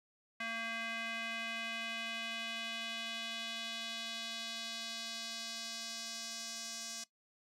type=tone with band-pass filter sweep; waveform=square; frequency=228 Hz; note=A#3; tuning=38 cents flat; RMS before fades=-42 dBFS; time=0.4-7.04 s; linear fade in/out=5 ms; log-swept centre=2100 to 5900 Hz; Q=2.1; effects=noise-tail reverb RT60 0.1 s tail -17 dB re dry